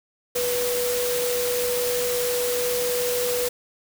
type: tone in noise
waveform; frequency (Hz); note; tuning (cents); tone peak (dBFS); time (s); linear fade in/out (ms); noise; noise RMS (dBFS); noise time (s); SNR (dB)
sine; 490; B4; -14; -23; 0.35-3.49; 10; white; -28; 0.35-3.49; +2
effects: none